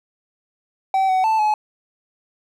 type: tone with pitch steps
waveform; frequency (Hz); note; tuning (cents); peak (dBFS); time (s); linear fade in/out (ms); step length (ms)
triangle; 768 / 750 / 881 / 851; G5 / F#5 / A5 / G#5; -36 / +23 / +2 / +42; -13; 0.94-1.54; 2; 150
effects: none